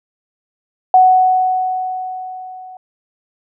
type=tone with level ramp; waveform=sine; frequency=743 Hz; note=F#5; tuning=7 cents sharp; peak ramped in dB=-4 to -32 dBFS; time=0.94-2.77 s; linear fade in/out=2 ms; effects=none